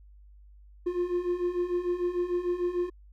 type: beating tone pair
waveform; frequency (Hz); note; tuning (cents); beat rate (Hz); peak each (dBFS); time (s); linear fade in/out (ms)
triangle; 349.2 / 355.9; F4 / F4; 0 / +33; 6.7; -30 / -26; 0.86-2.9; 10
effects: added 50 Hz sine -50 dBFS peak until 3.12 s